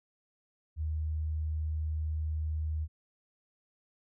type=tone; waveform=sine; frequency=77.78 Hz; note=D#2; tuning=in tune; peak=-30 dBFS; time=0.76-2.88 s; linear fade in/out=50 ms; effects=none

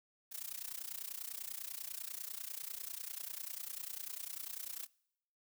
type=noise with amplitude modulation; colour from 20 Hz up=blue; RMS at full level=-41 dBFS; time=0.31-4.87 s; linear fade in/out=20 ms; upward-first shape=sine; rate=30.1 Hz; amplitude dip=90%; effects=noise-tail reverb RT60 0.8 s tail -25 dB re dry

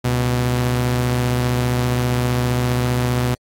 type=tone pair together; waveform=sawtooth; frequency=69.3 / 123.47 Hz; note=C#2 / B2; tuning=0 / 0 cents; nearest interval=minor seventh; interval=1000 cents; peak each=-23 / -13 dBFS; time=0.04-3.35 s; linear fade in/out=10 ms; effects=AAC 64 kbps

